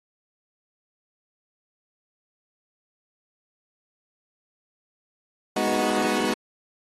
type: chord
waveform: 20% pulse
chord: G# minor seventh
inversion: none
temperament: equal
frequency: 207.7 / 246.9 / 311.1 / 370 Hz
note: G#3 / B3 / D#4 / F#4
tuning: 0 / 0 / 0 / 0 cents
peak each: -23 dBFS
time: 5.56-6.34 s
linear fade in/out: 5 ms
effects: AAC 32 kbps